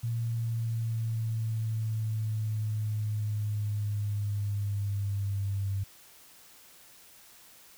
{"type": "exponential sweep", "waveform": "sine", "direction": "down", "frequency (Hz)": [116.54, 98], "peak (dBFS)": -28, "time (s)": [0.03, 5.84], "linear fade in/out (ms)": 10, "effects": ["white hiss -55 dBFS RMS until 7.77 s"]}